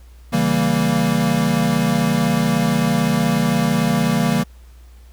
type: chord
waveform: square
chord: C# diminished seventh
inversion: none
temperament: equal with one note detuned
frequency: 138.59 / 164.81 / 196 / 232 Hz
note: C#3 / E3 / G3 / Bb3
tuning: 0 / 0 / 0 / -8 cents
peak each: -25 / -21 / -22 / -20 dBFS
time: 0.32-4.44 s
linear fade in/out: 20 ms
effects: added 60 Hz sine -40 dBFS peak until 5.12 s + pink hiss -55 dBFS RMS until 5.12 s